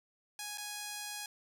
5% pulse tone with dropouts, 830.6 Hz, G#5, in tune, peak -28 dBFS, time 0.39-1.26 s, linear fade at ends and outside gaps 2 ms, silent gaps 0.575-0.581 s, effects none

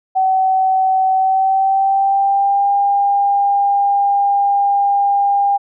sine tone with pitch glide, 759 to 802.7 Hz, F#5 to G5, +44 to +41 cents, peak -11 dBFS, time 0.15-5.58 s, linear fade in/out 20 ms, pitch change +97 cents, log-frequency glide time 1.14-2.7 s, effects none

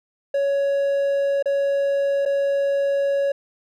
triangle tone with dropouts, 558 Hz, C#5, 11 cents sharp, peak -16 dBFS, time 0.34-3.32 s, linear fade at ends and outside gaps 5 ms, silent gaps 1.426-1.457 / 2.253-2.259 s, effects none

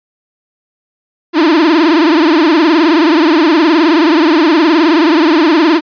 45% pulse tone with vibrato, 320 Hz, D#4, 49 cents sharp, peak -6 dBFS, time 1.33-5.81 s, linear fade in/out 50 ms, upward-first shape triangle, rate 19 Hz, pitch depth 190 cents each way, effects resampled to 11025 Hz

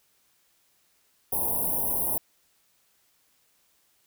white band-stop noise, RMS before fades -27 dBFS, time 1.32-2.18 s, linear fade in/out 5 ms, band 1000 to 9800 Hz, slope 96 dB/octave, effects white hiss -67 dBFS RMS until 4.06 s

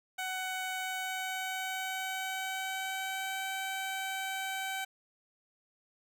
15% pulse tone with pitch glide, 748 to 768.1 Hz, F#5 to G5, +19 to -35 cents, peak -28 dBFS, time 0.18-4.85 s, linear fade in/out 10 ms, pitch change +46 cents, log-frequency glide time 0.72-3.48 s, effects none

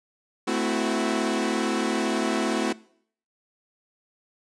sawtooth chord, F# half-diminished seventh, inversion first, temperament equal with one note detuned, 220 / 257.6 / 329.6 / 370 Hz, A3 / C4 / E4 / F#4, 0 / -27 / 0 / 0 cents, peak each -25 dBFS, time 0.47-2.73 s, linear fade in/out 10 ms, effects noise-tail reverb RT60 0.6 s tail -21 dB re dry + resampled to 22050 Hz

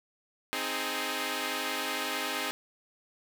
5% pulse chord, Ab major, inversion first, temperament equal with one note detuned, 261.6 / 311.1 / 417.7 Hz, C4 / Eb4 / Ab4, 0 / 0 / +10 cents, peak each -24 dBFS, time 0.53-2.51 s, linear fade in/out 0 ms, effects none

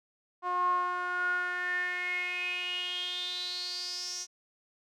sawtooth tone with band-pass filter sweep, 359.1 Hz, F4, 48 cents sharp, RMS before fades -33 dBFS, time 0.42-4.27 s, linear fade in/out 50 ms, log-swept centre 950 to 5900 Hz, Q 9.3, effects none

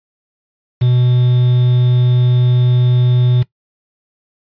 triangle tone with quantisation, 124 Hz, B2, 7 cents sharp, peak -7 dBFS, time 0.81-3.43 s, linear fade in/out 10 ms, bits 5, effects noise-tail reverb RT60 0.1 s tail -18 dB re dry + resampled to 11025 Hz

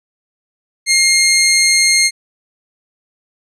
15% pulse tone, 2128 Hz, C7, 29 cents sharp, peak -3 dBFS, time 0.86-2.11 s, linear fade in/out 50 ms, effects resampled to 24000 Hz

